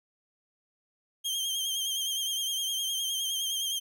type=tone with vibrato; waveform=sawtooth; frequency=3183 Hz; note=G7; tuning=26 cents sharp; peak=-26 dBFS; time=1.24-3.8 s; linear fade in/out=20 ms; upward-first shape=triangle; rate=9.7 Hz; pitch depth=55 cents each way; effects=none